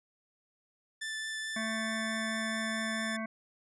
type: tone with vibrato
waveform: sawtooth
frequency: 1760 Hz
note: A6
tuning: in tune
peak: -32 dBFS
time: 1.01-3.17 s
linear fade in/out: 10 ms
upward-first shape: triangle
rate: 4.6 Hz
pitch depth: 8 cents each way
type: harmonic tone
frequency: 221.5 Hz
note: A3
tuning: 12 cents sharp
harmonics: 1 / 3 / 5 / 7 / 9 / 10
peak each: -36 / -41 / -43 / -44 / -46 / -46 dBFS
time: 1.56-3.26 s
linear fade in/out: 5 ms
effects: resampled to 24000 Hz

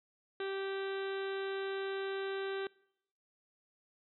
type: harmonic tone with a mistuned harmonic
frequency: 389.5 Hz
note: G4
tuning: 11 cents flat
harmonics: 1 / 2 / 3 / 4 / 5 / 6 / 7 / 8 / 9 / 10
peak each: -36 / -48 / -49 / -45 / -53 / -55 / -55 / -54 / -55 / -53 dBFS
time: 0.4-2.67 s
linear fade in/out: 2 ms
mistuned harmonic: 9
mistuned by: +16 cents
effects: noise-tail reverb RT60 0.8 s tail -25 dB re dry

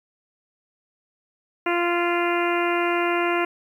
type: harmonic tone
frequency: 346.7 Hz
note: F4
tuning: 13 cents flat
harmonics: 1 / 2 / 3 / 4 / 5 / 6 / 7 / 8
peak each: -23 / -27 / -28 / -29 / -33 / -31 / -32 / -33 dBFS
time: 1.66-3.45 s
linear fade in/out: 5 ms
effects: 9-bit

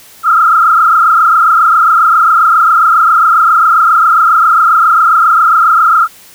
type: tone with frequency modulation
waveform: sine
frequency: 1318.5 Hz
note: E6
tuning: in tune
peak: -4 dBFS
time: 0.23-6.08 s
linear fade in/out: 50 ms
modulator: 27.4 Hz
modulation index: 2.8
effects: white hiss -38 dBFS RMS until 6.34 s

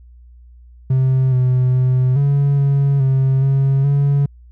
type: tone with pitch steps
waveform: triangle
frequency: 131 / 127.1 / 128 / 141.1 / 139.6 / 133.4 / 136.2 / 141.3 Hz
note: C3 / C3 / C3 / C#3 / C#3 / C3 / C#3 / C#3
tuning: +2 / -50 / -38 / +31 / +13 / +34 / -30 / +34 cents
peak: -9 dBFS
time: 0.9-4.26 s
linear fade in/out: 5 ms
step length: 420 ms
effects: tanh soft clip ceiling -5 dBFS + added 60 Hz sine -40 dBFS peak until 4.51 s

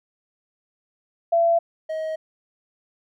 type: tone pair in turn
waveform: sine / triangle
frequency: 675 / 632.5 Hz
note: E5 / D#5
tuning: +41 / +28 cents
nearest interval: minor second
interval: 113 cents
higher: first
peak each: -15 / -23 dBFS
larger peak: first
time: 1.32-1.59 / 1.89-2.16 s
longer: neither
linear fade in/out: 10 ms
effects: none

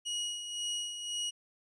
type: tone with tremolo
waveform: sawtooth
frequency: 2900 Hz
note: F#7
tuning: 35 cents flat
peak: -29 dBFS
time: 0.05-1.31 s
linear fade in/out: 20 ms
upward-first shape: sine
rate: 1.9 Hz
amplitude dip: 55%
effects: resampled to 24000 Hz

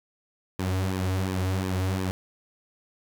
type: tone with flanger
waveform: sawtooth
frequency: 93.8 Hz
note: F#2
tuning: 24 cents sharp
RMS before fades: -27 dBFS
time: 0.59-2.11 s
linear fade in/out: 0 ms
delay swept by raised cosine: 1.4 to 5.2 ms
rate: 2.8 Hz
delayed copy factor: -0.7
effects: none

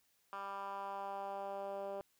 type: tone with band-pass filter sweep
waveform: 10% pulse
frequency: 197.7 Hz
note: G3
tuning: 15 cents sharp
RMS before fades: -43 dBFS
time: 0.33-2.01 s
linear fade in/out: 0 ms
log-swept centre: 1200 to 540 Hz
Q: 2.5
effects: white hiss -75 dBFS RMS until 2.19 s

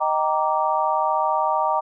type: chord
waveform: sine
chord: Eb major seventh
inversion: none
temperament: just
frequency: 622.3 / 777.8 / 933.4 / 1166.7 Hz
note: Eb5 / G5 / Bb5 / D6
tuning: 0 / -14 / +2 / -12 cents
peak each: -25 / -24 / -22 / -25 dBFS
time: 0-1.81 s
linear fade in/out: 20 ms
effects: none

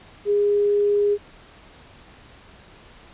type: tone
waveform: sine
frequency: 410 Hz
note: G#4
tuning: 22 cents flat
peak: -16 dBFS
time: 0.25-1.18 s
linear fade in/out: 50 ms
effects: pink hiss -48 dBFS RMS until 3.13 s + resampled to 8000 Hz

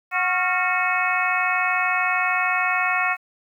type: harmonic tone with a mistuned harmonic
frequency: 366.6 Hz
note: F#4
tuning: 16 cents flat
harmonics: 2 / 3 / 4 / 5 / 6 / 7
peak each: -26 / -26 / -26 / -26 / -26 / -26 dBFS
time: 0.11-3.17 s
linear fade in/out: 50 ms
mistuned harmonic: 4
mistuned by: -88 cents
effects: 9-bit

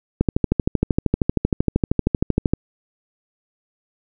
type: click train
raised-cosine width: 3 ms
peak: -3 dBFS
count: 31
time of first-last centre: 0.21-2.536 s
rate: 12.9 Hz
effects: none

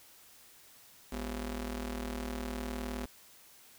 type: ring-modulated tone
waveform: sawtooth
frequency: 151.2 Hz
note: D#3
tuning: 49 cents flat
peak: -29 dBFS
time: 1.12-3.06 s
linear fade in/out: 5 ms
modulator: 95.4 Hz
effects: white hiss -58 dBFS RMS until 3.78 s

